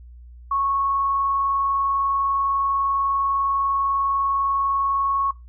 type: tone with vibrato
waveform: sine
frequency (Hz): 1102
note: C#6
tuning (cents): -11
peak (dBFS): -19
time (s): 0.51-5.31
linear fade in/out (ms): 5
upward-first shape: square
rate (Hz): 20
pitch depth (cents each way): 13
effects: noise-tail reverb RT60 0.2 s tail -19 dB re dry + added 60 Hz sine -40 dBFS peak until 5.48 s